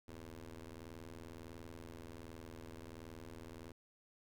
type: ring-modulated tone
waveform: 15% pulse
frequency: 81.4 Hz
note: E2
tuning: 21 cents flat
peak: -40 dBFS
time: 0.08-3.72 s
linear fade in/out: 5 ms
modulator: 173 Hz
effects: none